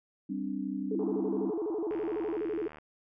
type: chord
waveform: sine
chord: G suspended fourth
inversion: none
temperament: equal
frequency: 196 / 261.6 / 293.7 Hz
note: G3 / C4 / D4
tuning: 0 / 0 / 0 cents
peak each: -36 dBFS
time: 0.29-1.51 s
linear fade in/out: 10 ms
type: tone with vibrato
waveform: sine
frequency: 376.5 Hz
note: F#4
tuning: 30 cents sharp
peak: -30 dBFS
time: 0.91-2.68 s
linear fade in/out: 5 ms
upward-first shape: square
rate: 12 Hz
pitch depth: 220 cents each way
type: band-pass noise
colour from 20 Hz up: white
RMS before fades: -49 dBFS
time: 0.99-2.38 s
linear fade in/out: 2 ms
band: 640 to 1000 Hz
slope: 48 dB/octave
type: click train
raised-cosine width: 0.5 ms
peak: -32 dBFS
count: 68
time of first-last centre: 1.91-2.785 s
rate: 76.6 Hz
effects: none